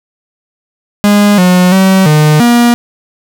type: tone with pitch steps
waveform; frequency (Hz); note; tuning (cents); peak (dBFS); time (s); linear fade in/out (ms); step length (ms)
45% pulse; 205.5 / 181 / 190.4 / 152.1 / 238.6; G#3 / F#3 / F#3 / D#3 / A#3; -18 / -38 / +50 / -39 / +41; -4; 1.04-2.74; 0; 340
effects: none